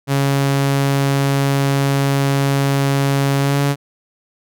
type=tone with pitch glide; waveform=sawtooth; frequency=138.59 to 141.34 Hz; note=C#3 to C#3; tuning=0 to +34 cents; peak=-10 dBFS; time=0.07-3.76 s; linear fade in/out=50 ms; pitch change=+34 cents; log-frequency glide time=3.38-3.6 s; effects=none